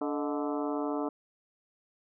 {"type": "harmonic tone with a mistuned harmonic", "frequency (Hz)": 145.6, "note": "D3", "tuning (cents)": -15, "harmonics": [2, 3, 4, 5, 6, 7, 8, 9], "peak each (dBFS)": [-32, -36, -38, -40, -42, -43, -44, -45], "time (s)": [0.01, 1.09], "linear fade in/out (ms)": 5, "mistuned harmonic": 4, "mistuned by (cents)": 97, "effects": []}